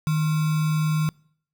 sine tone with sample-and-hold, 155.56 Hz, D#3, in tune, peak -19 dBFS, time 0.07-1.09 s, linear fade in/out 0 ms, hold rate 1225 Hz, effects noise-tail reverb RT60 0.6 s tail -26 dB re dry

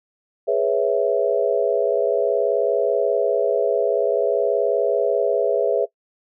sine chord, C# minor seventh, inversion second, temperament equal, 415.3 / 493.9 / 554.4 / 659.3 Hz, G#4 / B4 / C#5 / E5, 0 / 0 / 0 / 0 cents, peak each -22 dBFS, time 0.47-5.86 s, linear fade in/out 20 ms, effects noise-tail reverb RT60 0.1 s tail -21 dB re dry

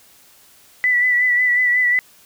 sine tone with vibrato, 1975.5 Hz, B6, in tune, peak -13 dBFS, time 0.84-1.99 s, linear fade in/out 0 ms, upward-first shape sine, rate 5.5 Hz, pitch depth 31 cents each way, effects white hiss -50 dBFS RMS until 2.25 s

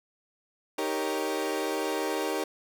30% pulse chord, Eb dominant seventh, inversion none, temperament equal, 311.1 / 392 / 466.2 / 554.4 Hz, Eb4 / G4 / Bb4 / Db5, 0 / 0 / 0 / 0 cents, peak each -31 / -30 / -31 / -33 dBFS, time 0.78-2.44 s, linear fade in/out 5 ms, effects none

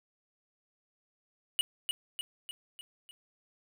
square tone with echo, 2928 Hz, F#7, 19 cents flat, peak -25 dBFS, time 1.59-1.61 s, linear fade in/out 0 ms, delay 300 ms, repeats 5, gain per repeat -5 dB, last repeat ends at 3.11 s, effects none

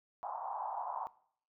pink band-pass noise, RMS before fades -40 dBFS, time 0.23-1.07 s, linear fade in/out 0 ms, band 760 to 1000 Hz, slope 48 dB/octave, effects noise-tail reverb RT60 0.6 s tail -20 dB re dry

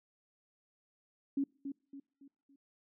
sine tone with echo, 277.2 Hz, C#4, in tune, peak -29 dBFS, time 1.37-1.44 s, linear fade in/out 5 ms, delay 280 ms, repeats 4, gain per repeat -8 dB, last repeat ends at 2.56 s, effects noise-tail reverb RT60 0.5 s tail -26 dB re dry

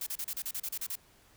blue noise bursts, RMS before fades -36 dBFS, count 11, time 0.01-0.956 s, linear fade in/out 5 ms, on 56 ms, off 33 ms, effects pink hiss -62 dBFS RMS until 1.36 s

